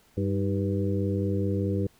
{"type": "harmonic tone with a mistuned harmonic", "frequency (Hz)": 98, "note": "G2", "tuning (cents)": 0, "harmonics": [1, 2, 3, 4, 5], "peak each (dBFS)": [-27, -30, -32, -33, -34], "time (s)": [0.17, 1.87], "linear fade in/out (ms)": 5, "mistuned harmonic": 3, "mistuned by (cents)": 76, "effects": ["pink hiss -61 dBFS RMS until 1.99 s"]}